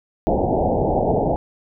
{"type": "low-pass noise", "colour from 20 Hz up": "white", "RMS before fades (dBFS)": -19, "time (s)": [0.27, 1.36], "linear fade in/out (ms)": 0, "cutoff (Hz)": 840, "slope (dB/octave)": 96, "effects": []}